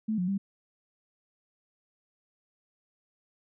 sine tone with pitch steps, 217.9 / 180 / 196.7 Hz, A3 / F#3 / G3, -17 / -47 / +6 cents, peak -26 dBFS, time 0.08-0.38 s, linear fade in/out 10 ms, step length 100 ms, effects none

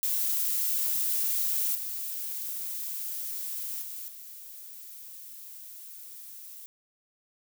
violet noise with level steps, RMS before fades -28 / -35 / -39 / -45 dBFS, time 0.03-6.66 s, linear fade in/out 0 ms, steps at 1.75 / 3.82 / 4.08 s, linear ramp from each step 2 ms, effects none

